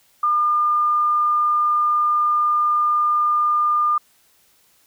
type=tone; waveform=sine; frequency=1206 Hz; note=D6; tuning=46 cents sharp; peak=-15 dBFS; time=0.23-3.98 s; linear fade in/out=5 ms; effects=white hiss -58 dBFS RMS until 4.86 s